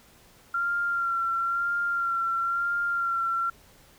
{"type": "tone with vibrato", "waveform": "sine", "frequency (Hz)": 1378, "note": "F6", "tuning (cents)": -24, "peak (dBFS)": -24, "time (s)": [0.54, 3.5], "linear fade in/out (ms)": 5, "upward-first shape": "sine", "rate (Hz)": 1, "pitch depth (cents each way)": 27, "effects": ["pink hiss -56 dBFS RMS until 3.98 s"]}